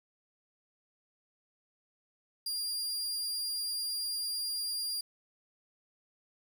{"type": "tone", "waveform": "sawtooth", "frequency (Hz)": 4803, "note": "D8", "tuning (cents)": 38, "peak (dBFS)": -30, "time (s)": [2.46, 5.01], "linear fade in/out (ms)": 5, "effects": ["10-bit"]}